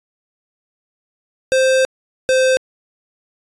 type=tone pair in turn; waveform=square; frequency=523.3 / 519.4 Hz; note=C5 / C5; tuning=0 / -13 cents; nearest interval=unison; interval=13 cents; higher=first; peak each=-12 dBFS; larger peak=neither; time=1.52-1.85 / 2.29-2.57 s; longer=first; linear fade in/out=0 ms; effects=resampled to 22050 Hz